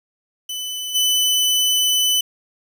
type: tone with level steps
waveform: sawtooth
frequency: 3003 Hz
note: F#7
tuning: 25 cents sharp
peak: -22 / -12 dBFS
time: 0.49-2.21 s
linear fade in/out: 5 ms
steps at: 0.94 s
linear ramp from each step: 20 ms
effects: 8-bit